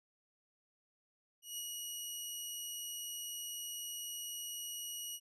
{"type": "tone with ADSR envelope", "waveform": "15% pulse", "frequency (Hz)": 2904, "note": "F#7", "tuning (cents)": -33, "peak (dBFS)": -32, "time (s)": [1.42, 5.2], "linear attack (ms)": 160, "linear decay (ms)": 39, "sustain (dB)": -2, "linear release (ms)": 53, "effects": ["resampled to 32000 Hz"]}